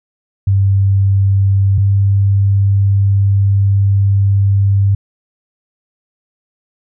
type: tone pair in turn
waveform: sine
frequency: 98 / 99.08 Hz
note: G2 / G2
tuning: 0 / +19 cents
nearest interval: unison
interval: 19 cents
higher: second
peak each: -8 dBFS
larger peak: neither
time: 0.47-1.78 / 1.78-4.95 s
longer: second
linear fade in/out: 5 ms
effects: none

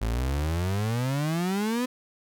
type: exponential sweep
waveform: 35% pulse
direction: up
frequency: 53 to 255.9 Hz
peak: -23 dBFS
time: 0.01-1.86 s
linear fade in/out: 10 ms
effects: none

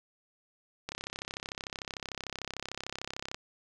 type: click train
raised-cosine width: 0.2 ms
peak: -19 dBFS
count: 83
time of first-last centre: 0.89-3.345 s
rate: 33.4 Hz
effects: none

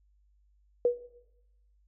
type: tone with exponential decay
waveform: sine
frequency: 484.3 Hz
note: B4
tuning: 34 cents flat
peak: -18 dBFS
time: 0.85-1.07 s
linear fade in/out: 2 ms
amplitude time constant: 46 ms
effects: noise-tail reverb RT60 0.9 s tail -18 dB re dry + added 50 Hz sine -63 dBFS peak until 1.87 s

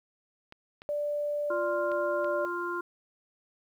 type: clicks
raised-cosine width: 0.3 ms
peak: -30 dBFS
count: 4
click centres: 0.524 / 0.819 / 1.917 / 2.245 s
type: tone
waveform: sine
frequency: 587.3 Hz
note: D5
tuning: in tune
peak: -28 dBFS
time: 0.89-2.45 s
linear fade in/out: 0 ms
type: harmonic tone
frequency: 349.2 Hz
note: F4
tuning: in tune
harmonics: 1 / 3 / 4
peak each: -34 / -35 / -35 dBFS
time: 1.5-2.81 s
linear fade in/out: 5 ms
effects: 10-bit

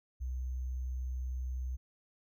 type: tone with sample-and-hold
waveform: sine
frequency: 63.5 Hz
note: B1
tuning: 49 cents sharp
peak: -34 dBFS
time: 0.2-1.77 s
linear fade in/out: 20 ms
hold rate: 6300 Hz
effects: none

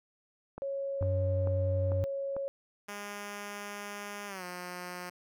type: click train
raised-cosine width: 1 ms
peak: -27 dBFS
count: 5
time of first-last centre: 0.58-2.366 s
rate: 2.24 Hz
type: tone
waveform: sine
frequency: 551 Hz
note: C#5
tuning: 11 cents flat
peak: -32 dBFS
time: 0.62-2.48 s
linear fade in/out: 0 ms
type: tone with vibrato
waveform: triangle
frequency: 93.4 Hz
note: F#2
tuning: 17 cents sharp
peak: -26 dBFS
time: 1.01-2.04 s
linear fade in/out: 0 ms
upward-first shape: square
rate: 11 Hz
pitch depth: 8 cents each way
type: tone with pitch glide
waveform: 5% pulse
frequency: 204.4 to 178.97 Hz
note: G#3 to F3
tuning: -27 to +43 cents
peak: -28 dBFS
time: 2.88-5.1 s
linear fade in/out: 10 ms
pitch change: -230 cents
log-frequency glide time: 4.27-4.44 s
effects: none

